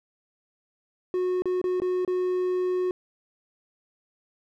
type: tone with dropouts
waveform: triangle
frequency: 365.1 Hz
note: F#4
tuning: 23 cents flat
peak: -21 dBFS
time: 1.14-2.91 s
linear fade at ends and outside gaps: 1 ms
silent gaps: 1.421-1.456 / 1.615-1.641 / 1.801-1.819 / 2.049-2.077 s
effects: none